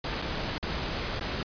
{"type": "noise with dropouts", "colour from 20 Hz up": "pink", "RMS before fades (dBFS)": -32, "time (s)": [0.04, 1.43], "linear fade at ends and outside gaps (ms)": 2, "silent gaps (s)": [[0.218, 0.222], [0.581, 0.627], [1.196, 1.209]], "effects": ["resampled to 11025 Hz"]}